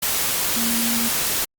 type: tone in noise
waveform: sine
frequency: 232.2 Hz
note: A#3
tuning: 7 cents flat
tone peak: -24 dBFS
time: 0.56-1.09 s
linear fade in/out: 10 ms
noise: white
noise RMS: -22 dBFS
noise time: 0.02-1.45 s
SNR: -5 dB
effects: Opus 48 kbps